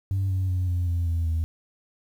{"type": "tone with pitch steps", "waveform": "sine", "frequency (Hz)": [96.7, 93.89, 91.17, 88.52, 85.95, 83.46, 81.03], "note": ["G2", "F#2", "F#2", "F2", "F2", "E2", "E2"], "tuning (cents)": [-23, 26, -25, 24, -27, 22, -29], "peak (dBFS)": -20, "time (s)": [0.11, 1.44], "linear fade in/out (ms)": 0, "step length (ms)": 190, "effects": ["tanh soft clip ceiling -20 dBFS", "9-bit"]}